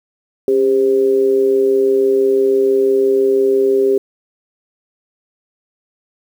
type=tone with amplitude modulation; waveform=sine; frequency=399.1 Hz; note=G4; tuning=31 cents sharp; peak=-7 dBFS; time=0.48-3.98 s; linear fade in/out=2 ms; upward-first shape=sine; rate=126 Hz; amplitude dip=65%; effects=7-bit